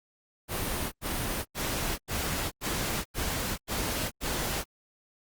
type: noise bursts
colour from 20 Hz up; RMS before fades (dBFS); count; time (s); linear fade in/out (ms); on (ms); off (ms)
pink; -31; 8; 0.48-4.644; 50; 440; 92
effects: Opus 32 kbps